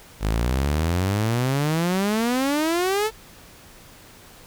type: exponential sweep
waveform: sawtooth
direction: up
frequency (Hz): 50 to 447.8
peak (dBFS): -16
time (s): 0.2-3.11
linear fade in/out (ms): 50
effects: pink hiss -47 dBFS RMS until 4.46 s